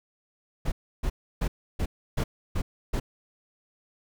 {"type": "noise bursts", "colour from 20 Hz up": "brown", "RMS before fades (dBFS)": -26, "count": 7, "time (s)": [0.65, 3], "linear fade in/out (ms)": 10, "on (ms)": 70, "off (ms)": 310, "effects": []}